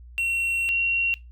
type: tone pair in turn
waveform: triangle / sine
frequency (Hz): 2729 / 2743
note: F7 / F7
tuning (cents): -41 / -32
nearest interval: unison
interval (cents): 9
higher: second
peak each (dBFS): -20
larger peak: neither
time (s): 0.18-0.69 / 0.69-1.14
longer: first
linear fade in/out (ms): 0
effects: noise-tail reverb RT60 0.2 s tail -19 dB re dry + added 60 Hz sine -42 dBFS peak until 1.31 s